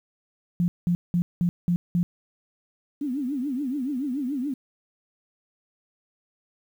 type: tone bursts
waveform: sine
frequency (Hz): 174.61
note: F3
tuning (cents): 0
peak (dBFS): -19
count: 6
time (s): 0.6-2.03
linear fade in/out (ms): 0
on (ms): 80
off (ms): 190
type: tone with vibrato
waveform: sine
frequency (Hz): 269.4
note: C#4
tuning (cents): -49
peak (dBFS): -25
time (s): 3.01-4.54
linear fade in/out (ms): 5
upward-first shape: triangle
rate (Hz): 7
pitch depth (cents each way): 220
effects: 9-bit